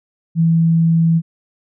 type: tone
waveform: sine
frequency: 164.81 Hz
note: E3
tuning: in tune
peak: -10 dBFS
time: 0.35-1.22 s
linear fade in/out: 50 ms
effects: none